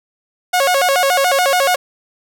sawtooth tone with vibrato, 631 Hz, D#5, 24 cents sharp, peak -8 dBFS, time 0.53-1.76 s, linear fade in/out 10 ms, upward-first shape square, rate 7 Hz, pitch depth 240 cents each way, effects none

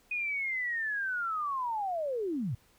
sine linear sweep, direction down, 2489 to 100 Hz, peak -30 dBFS, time 0.11-2.55 s, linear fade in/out 5 ms, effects pink hiss -65 dBFS RMS until 2.78 s

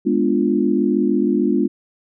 sine chord, G# diminished seventh, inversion none, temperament equal, 207.7 / 246.9 / 293.7 / 349.2 Hz, G#3 / B3 / D4 / F4, 0 / 0 / 0 / 0 cents, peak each -20 dBFS, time 0.05-1.68 s, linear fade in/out 20 ms, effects none

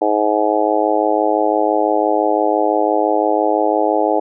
harmonic tone, 105.9 Hz, G#2, 34 cents sharp, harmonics 3 / 4 / 5 / 6 / 7 / 8, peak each -20 / -20 / -20 / -20 / -20 / -20 dBFS, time 0.01-4.2 s, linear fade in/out 10 ms, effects none

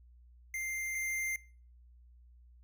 square tone pair in turn, 2096 / 2096 Hz, C7 / C7, +2 / +2 cents, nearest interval unison, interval 0 cents, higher neither, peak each -36 / -34 dBFS, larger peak second, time 0.54-0.95 / 0.95-1.36 s, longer neither, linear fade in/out 2 ms, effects noise-tail reverb RT60 0.4 s tail -19 dB re dry + added 60 Hz sine -56 dBFS peak until 2.63 s

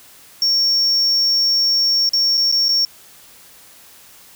triangle tone with dropouts, 5500 Hz, F8, 27 cents flat, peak -12 dBFS, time 0.42-2.85 s, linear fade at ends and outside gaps 1 ms, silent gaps 2.091-2.134 / 2.372-2.376 / 2.516-2.524 / 2.684-2.69 s, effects white hiss -45 dBFS RMS until 4.35 s

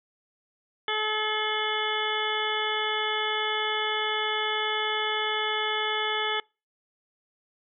harmonic tone, 429.6 Hz, A4, 41 cents flat, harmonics 1 / 2 / 3 / 4 / 5 / 7 / 8, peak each -33 / -33 / -33 / -33 / -33 / -33 / -33 dBFS, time 0.88-6.4 s, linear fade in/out 2 ms, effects noise-tail reverb RT60 0.3 s tail -26 dB re dry

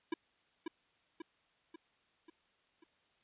square tone with echo, 329.6 Hz, E4, in tune, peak -33 dBFS, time 0.12-0.14 s, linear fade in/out 5 ms, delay 540 ms, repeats 5, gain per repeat -5 dB, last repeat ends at 2.84 s, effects white hiss -73 dBFS RMS until 3.23 s + resampled to 8000 Hz

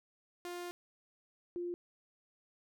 sawtooth / sine tone pair in turn, 352.1 / 350.1 Hz, F4 / F4, +14 / +4 cents, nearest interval unison, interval 10 cents, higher first, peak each -37 / -36 dBFS, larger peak second, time 0.45-0.71 / 1.56-1.74 s, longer first, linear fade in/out 0 ms, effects none

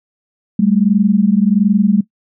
sine tone pair together, 194.9 / 216.3 Hz, G3 / A3, -10 / -29 cents, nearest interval major second, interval 181 cents, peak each -12 dBFS, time 0.59-2.01 s, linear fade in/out 5 ms, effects noise-tail reverb RT60 0.1 s tail -18 dB re dry

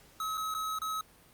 square tone with dropouts, 1281 Hz, E6, 50 cents flat, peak -33 dBFS, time 0.2-1.01 s, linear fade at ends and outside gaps 2 ms, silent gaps 0.373-0.377 / 0.541-0.548 / 0.787-0.817 s, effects pink hiss -59 dBFS RMS until 1.33 s + Opus 48 kbps

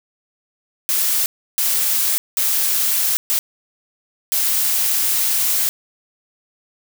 blue noise bursts at uneven times, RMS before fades -18 dBFS, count 5, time 0.89-1.26 / 1.58-2.18 / 2.37-3.17 / 3.3-3.39 / 4.32-5.69 s, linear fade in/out 0 ms, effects none

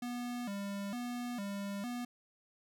square tone with vibrato, 220.6 Hz, A3, 5 cents sharp, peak -38 dBFS, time 0.02-2.05 s, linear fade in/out 5 ms, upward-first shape square, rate 1.1 Hz, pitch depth 170 cents each way, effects none

